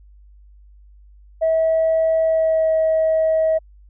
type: tone with pitch glide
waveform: sine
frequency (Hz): 646 to 638.9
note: E5 to D#5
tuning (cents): -35 to +46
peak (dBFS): -13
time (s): 1.41-3.59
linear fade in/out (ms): 20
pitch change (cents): -19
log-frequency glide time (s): 2.22-2.72
effects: tanh soft clip ceiling -11 dBFS + added 50 Hz sine -44 dBFS peak until 3.89 s